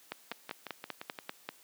two click trains, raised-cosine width 0.3 ms, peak -20 / -24 dBFS, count 8 / 6, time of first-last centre 0.12-1.49 / 0.32-1.188 s, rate 5.11 / 5.76 Hz, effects white hiss -60 dBFS RMS until 1.63 s + high-pass 200 Hz 12 dB/octave

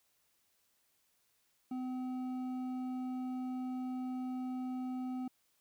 sine tone with hard clipping, 254.8 Hz, C4, 46 cents flat, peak -38 dBFS, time 1.71-5.28 s, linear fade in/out 5 ms, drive 7 dB, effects white hiss -75 dBFS RMS until 5.6 s

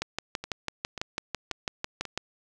two click trains, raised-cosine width 0.2 ms, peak -12 / -19 dBFS, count 14 / 4, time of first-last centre 0.02-2.176 / 0.44-2.053 s, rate 6.03 / 1.86 Hz, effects none

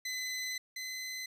20% pulse tone pair in turn, 2022 / 2034 Hz, B6 / C7, +40 / -50 cents, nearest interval unison, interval 10 cents, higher second, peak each -30 / -33 dBFS, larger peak first, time 0.05-0.58 / 0.76-1.26 s, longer first, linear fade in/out 5 ms, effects resampled to 32000 Hz

